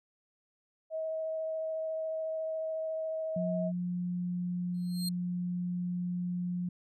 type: tone with vibrato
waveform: sine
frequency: 638 Hz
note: D#5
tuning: 43 cents sharp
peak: -32 dBFS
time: 0.9-3.72 s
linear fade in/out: 50 ms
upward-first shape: sine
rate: 14 Hz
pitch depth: 8 cents each way
type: tone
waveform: sine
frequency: 177.8 Hz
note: F3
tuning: 31 cents sharp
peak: -31 dBFS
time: 3.36-6.69 s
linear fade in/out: 5 ms
type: tone with exponential growth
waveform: sawtooth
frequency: 4199 Hz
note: C8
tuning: 5 cents sharp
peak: -29 dBFS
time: 4.74-5.09 s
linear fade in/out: 5 ms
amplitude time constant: 76 ms
effects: resampled to 32000 Hz

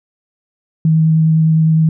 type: tone with vibrato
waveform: sine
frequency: 159.4 Hz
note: D#3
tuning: 42 cents sharp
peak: -8 dBFS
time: 0.85-1.89 s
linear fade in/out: 2 ms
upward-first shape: square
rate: 9.8 Hz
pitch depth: 8 cents each way
effects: none

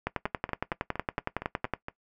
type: two click trains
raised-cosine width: 0.5 ms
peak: -20 / -13 dBFS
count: 8 / 19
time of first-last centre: 0.26-1.884 / 0.07-1.737 s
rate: 4.31 / 10.8 Hz
effects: noise-tail reverb RT60 0.1 s tail -18 dB re dry

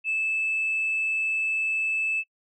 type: tone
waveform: sine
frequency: 2622 Hz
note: E7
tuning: 10 cents flat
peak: -22 dBFS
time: 0.04-2.24 s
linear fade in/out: 50 ms
effects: noise-tail reverb RT60 0.1 s tail -24 dB re dry + tanh soft clip ceiling -19 dBFS

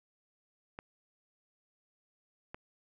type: clicks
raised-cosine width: 0.5 ms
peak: -27 dBFS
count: 2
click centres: 0.789 / 2.545 s
effects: none

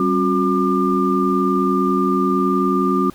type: tone cluster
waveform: sine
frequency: 192.3 / 271.4 / 362.2 / 1198 Hz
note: G3 / C#4 / F#4 / D6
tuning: -33 / -36 / -37 / +34 cents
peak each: -20 dBFS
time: 0-3.1 s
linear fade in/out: 2 ms
effects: pink hiss -46 dBFS RMS until 3.14 s

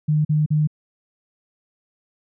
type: tone bursts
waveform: sine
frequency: 152 Hz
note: D#3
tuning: 40 cents flat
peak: -15 dBFS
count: 3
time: 0.08-0.674 s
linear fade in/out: 10 ms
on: 170 ms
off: 42 ms
effects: none

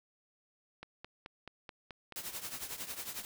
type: click train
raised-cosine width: 0.3 ms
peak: -29 dBFS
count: 7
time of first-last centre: 0.83-2.123 s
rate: 4.64 Hz
type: noise with tremolo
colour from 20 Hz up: white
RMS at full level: -39 dBFS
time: 2.16-3.25 s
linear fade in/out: 0 ms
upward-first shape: triangle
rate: 11 Hz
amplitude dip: 80%
effects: none

